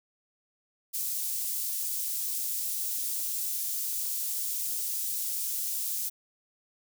white high-pass noise, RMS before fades -32 dBFS, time 0.93-6.1 s, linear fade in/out 20 ms, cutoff 6800 Hz, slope 12 dB/octave, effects none

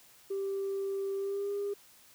sine tone with pitch glide, 392 to 404.2 Hz, G4 to G#4, 0 to -47 cents, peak -30 dBFS, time 0.3-1.74 s, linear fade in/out 10 ms, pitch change +53 cents, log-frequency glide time 1.17-1.52 s, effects tanh soft clip ceiling -28 dBFS + white hiss -59 dBFS RMS until 2.14 s

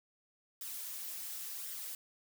blue noise with flanger, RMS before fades -43 dBFS, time 0.61-1.95 s, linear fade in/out 2 ms, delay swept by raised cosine 0.56 to 5.56 ms, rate 0.93 Hz, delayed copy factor +0.5, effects none

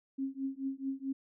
sine tone with tremolo, 270 Hz, C#4, 45 cents flat, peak -30 dBFS, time 0.18-1.13 s, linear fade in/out 10 ms, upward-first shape triangle, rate 4.6 Hz, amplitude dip 100%, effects none

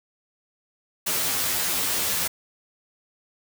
white noise with comb filter, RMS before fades -25 dBFS, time 1.06-2.28 s, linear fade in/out 10 ms, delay 11 ms, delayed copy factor +0.85, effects none

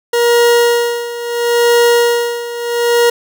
40% pulse tone with tremolo, 474.4 Hz, A#4, 30 cents sharp, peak -6 dBFS, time 0.13-3.1 s, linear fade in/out 5 ms, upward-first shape sine, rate 0.74 Hz, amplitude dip 80%, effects none

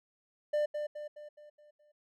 triangle tone with echo, 596 Hz, D5, 25 cents sharp, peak -25 dBFS, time 0.53-0.66 s, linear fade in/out 10 ms, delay 210 ms, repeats 6, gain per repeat -6 dB, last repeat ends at 1.92 s, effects none

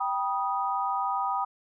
sine chord, G augmented, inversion none, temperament equal with one note detuned, 784 / 971.4 / 1244.5 Hz, G5 / B5 / D#6, 0 / -29 / 0 cents, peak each -30 dBFS, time 0-1.45 s, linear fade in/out 10 ms, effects none

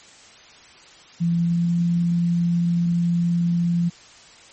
sine tone with pitch glide, 170 to 171.88 Hz, F3 to F3, -46 to -27 cents, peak -17 dBFS, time 1.2-3.9 s, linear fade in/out 20 ms, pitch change +19 cents, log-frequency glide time 1.39-1.75 s, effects white hiss -47 dBFS RMS until 4.52 s + MP3 32 kbps

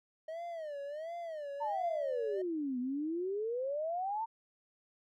triangle tone with vibrato, 622.3 Hz, D#5, in tune, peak -37 dBFS, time 0.28-2.42 s, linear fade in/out 5 ms, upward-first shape sine, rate 1.4 Hz, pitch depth 180 cents each way
sine exponential two-way sweep, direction down then up, 925 to 243.2 to 925 Hz, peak -33 dBFS, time 1.6-4.26 s, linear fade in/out 20 ms, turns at 2.79 s
effects none

